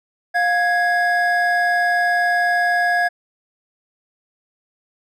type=tone pair together; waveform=triangle; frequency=705.1 / 1661.2 Hz; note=F5 / G#6; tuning=+16 / 0 cents; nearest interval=octave + minor third; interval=1484 cents; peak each=-16 dBFS; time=0.34-3.09 s; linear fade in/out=20 ms; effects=none